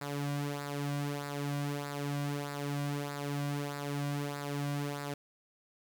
sawtooth tone with flanger, 143.5 Hz, D3, 40 cents flat, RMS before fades -36 dBFS, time 0.01-5.14 s, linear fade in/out 5 ms, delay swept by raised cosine 0.32 to 2.32 ms, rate 1.6 Hz, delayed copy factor -0.6, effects 10-bit

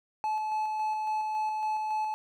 triangle tone with tremolo, 862 Hz, A5, 36 cents flat, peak -25 dBFS, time 0.24-2.14 s, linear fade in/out 0 ms, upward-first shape square, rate 3.6 Hz, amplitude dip 25%, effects none

